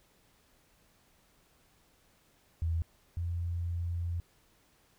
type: tone pair in turn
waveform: sine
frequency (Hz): 82.41 / 85.9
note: E2 / F2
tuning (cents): 0 / -28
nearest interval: minor second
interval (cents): 72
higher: second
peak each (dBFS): -28 / -31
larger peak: first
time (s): 2.62-2.82 / 3.17-4.2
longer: second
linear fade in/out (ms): 0
effects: pink hiss -67 dBFS RMS until 4.98 s